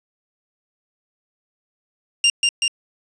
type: tone with echo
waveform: sawtooth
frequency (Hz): 2794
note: F7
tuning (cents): 0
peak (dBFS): -9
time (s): 2.24-2.3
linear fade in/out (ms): 2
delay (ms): 190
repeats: 2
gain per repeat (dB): -2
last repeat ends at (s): 2.68
effects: resampled to 22050 Hz + 7-bit